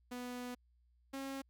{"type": "tone pair in turn", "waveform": "sawtooth", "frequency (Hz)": [246.9, 271.3], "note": ["B3", "C#4"], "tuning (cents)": [0, -37], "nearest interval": "major second", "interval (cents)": 163, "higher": "second", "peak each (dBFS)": [-38, -37], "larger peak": "second", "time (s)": [[0.11, 0.55], [1.13, 1.42]], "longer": "first", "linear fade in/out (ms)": 10, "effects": ["added 60 Hz sine -68 dBFS peak until 1.49 s"]}